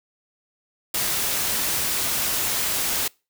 white noise, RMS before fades -24 dBFS, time 0.94-3.08 s, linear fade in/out 5 ms, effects noise-tail reverb RT60 0.3 s tail -26 dB re dry

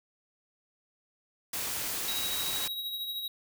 white noise, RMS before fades -34 dBFS, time 1.53-2.68 s, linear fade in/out 5 ms
square tone with tremolo, 3832 Hz, A#7, 47 cents sharp, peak -32 dBFS, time 2.08-3.28 s, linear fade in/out 2 ms, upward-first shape triangle, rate 13 Hz, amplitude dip 50%
effects none

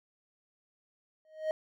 triangle tone with exponential growth, 626 Hz, D#5, 10 cents sharp, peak -23 dBFS, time 1.25-1.51 s, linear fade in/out 1 ms, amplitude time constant 56 ms, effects none

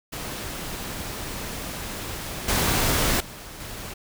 pink noise with level steps, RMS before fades -33 / -22 / -40 / -36 dBFS, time 0.12-3.94 s, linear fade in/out 10 ms, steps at 2.48 / 3.2 / 3.6 s, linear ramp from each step 5 ms, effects none

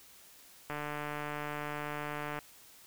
click train, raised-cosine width 0.5 ms, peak -23 dBFS, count 251, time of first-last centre 0.7-2.389 s, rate 148 Hz, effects white hiss -57 dBFS RMS until 2.86 s

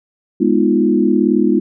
sine chord, F half-diminished seventh, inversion first, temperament equal, 207.7 / 246.9 / 311.1 / 349.2 Hz, Ab3 / Cb4 / Eb4 / F4, 0 / 0 / 0 / 0 cents, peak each -16 dBFS, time 0.4-1.6 s, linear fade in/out 10 ms, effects none

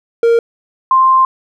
triangle / sine tone pair in turn, 464.7 / 1048.7 Hz, A#4 / C6, -5 / +4 cents, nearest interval octave + major second, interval 1409 cents, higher second, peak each -5 / -6 dBFS, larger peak first, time 0.23-0.39 / 0.91-1.25 s, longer second, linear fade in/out 2 ms, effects none

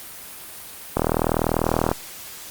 click train, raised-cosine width 1 ms, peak -4 dBFS, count 39, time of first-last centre 0.97-1.915 s, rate 40.2 Hz, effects white hiss -38 dBFS RMS until 2.5 s + Opus 32 kbps

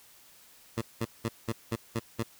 15% pulse tone bursts, 114.4 Hz, A#2, 32 cents flat, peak -22 dBFS, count 7, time 0.77-2.232 s, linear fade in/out 10 ms, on 46 ms, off 190 ms, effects white hiss -57 dBFS RMS until 2.39 s

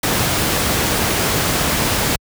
pink noise, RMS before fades -17 dBFS, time 0.03-2.16 s, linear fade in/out 5 ms, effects high-pass 60 Hz 12 dB/octave

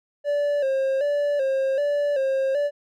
triangle tone with vibrato, 557 Hz, C#5, 8 cents sharp, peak -18 dBFS, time 0.24-2.71 s, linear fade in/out 50 ms, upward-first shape square, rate 1.3 Hz, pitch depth 69 cents each way, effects none

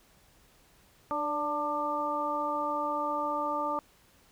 harmonic tone with a mistuned harmonic, 297.6 Hz, D4, 23 cents sharp, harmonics 1 / 2 / 3 / 4, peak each -38 / -35 / -33 / -32 dBFS, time 1.11-3.79 s, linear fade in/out 0 ms, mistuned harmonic 2, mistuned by -37 cents, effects pink hiss -62 dBFS RMS until 4.31 s

